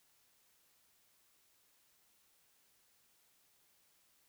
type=silence; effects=white hiss -72 dBFS RMS until 4.28 s